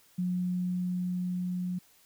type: tone with level ramp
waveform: sine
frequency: 180.3 Hz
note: F#3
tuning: 45 cents flat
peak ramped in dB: -27 to -30 dBFS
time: 0.18-1.79 s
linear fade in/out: 10 ms
effects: white hiss -62 dBFS RMS until 2.05 s